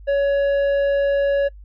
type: tone with tanh clipping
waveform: sine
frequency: 561 Hz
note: C#5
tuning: 21 cents sharp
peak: -17 dBFS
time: 0.07-1.49 s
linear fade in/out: 20 ms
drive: 8 dB
effects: noise-tail reverb RT60 0.1 s tail -25 dB re dry + added 50 Hz sine -38 dBFS peak until 1.64 s